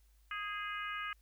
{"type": "harmonic tone with a mistuned harmonic", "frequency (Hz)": 415.3, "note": "G#4", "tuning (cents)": 0, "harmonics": [3, 4, 5, 6, 7], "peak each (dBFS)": [-41, -43, -45, -47, -48], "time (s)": [0.31, 1.13], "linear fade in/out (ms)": 2, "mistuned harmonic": 4, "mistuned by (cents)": -22, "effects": ["added 52 Hz sine -63 dBFS peak until 1.21 s", "white hiss -75 dBFS RMS until 1.21 s"]}